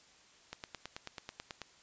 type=click train; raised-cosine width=0.2 ms; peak=-24 dBFS; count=11; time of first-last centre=0.53-1.617 s; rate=9.2 Hz; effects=white hiss -62 dBFS RMS until 1.82 s + resampled to 16000 Hz